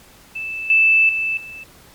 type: tone with level steps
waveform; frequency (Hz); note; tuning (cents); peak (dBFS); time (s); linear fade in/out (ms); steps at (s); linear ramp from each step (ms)
sine; 2637; E7; 0; -24 / -10 / -18 / -32; 0.35-1.64; 10; 0.7 / 1.09 / 1.37; 2
effects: pink hiss -47 dBFS RMS until 1.94 s + MP3 96 kbps